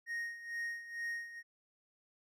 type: tone with tremolo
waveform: triangle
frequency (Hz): 1864.7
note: A#6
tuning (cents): 0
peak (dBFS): -34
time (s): 0.06-1.43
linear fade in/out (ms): 50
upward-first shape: sine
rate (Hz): 2.2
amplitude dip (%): 75
effects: none